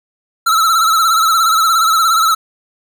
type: tone with vibrato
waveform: square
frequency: 1322 Hz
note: E6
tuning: 5 cents sharp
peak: -10 dBFS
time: 0.46-2.35 s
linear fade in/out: 10 ms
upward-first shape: sine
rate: 17 Hz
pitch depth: 67 cents each way
effects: none